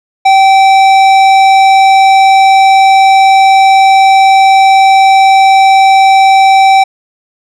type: tone with tanh clipping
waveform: triangle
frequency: 774 Hz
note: G5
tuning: 22 cents flat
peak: -4 dBFS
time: 0.25-6.84 s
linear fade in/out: 10 ms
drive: 18 dB
effects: none